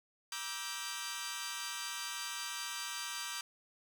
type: chord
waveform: 10% pulse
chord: E half-diminished seventh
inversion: second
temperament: equal with one note detuned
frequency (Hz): 953.6 / 1174.7 / 1318.5 / 1568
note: Bb5 / D6 / E6 / G6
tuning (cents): +39 / 0 / 0 / 0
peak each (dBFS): -37 / -36 / -39 / -34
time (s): 0.32-3.41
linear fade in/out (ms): 2
effects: none